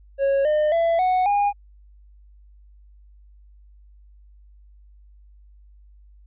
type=tone with pitch steps; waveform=triangle; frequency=550 / 606.7 / 669.4 / 738.4 / 814.6 Hz; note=C#5 / D#5 / E5 / F#5 / G#5; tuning=-14 / -44 / +26 / -4 / -34 cents; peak=-15 dBFS; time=0.18-1.53 s; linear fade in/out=50 ms; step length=270 ms; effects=added 50 Hz sine -47 dBFS peak until 6.26 s + resampled to 8000 Hz